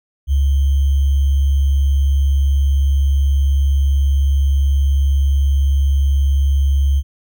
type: tone with sample-and-hold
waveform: sine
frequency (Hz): 69.3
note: C#2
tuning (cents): 0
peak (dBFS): -11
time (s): 0.27-7.03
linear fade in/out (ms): 50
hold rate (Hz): 3150
effects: none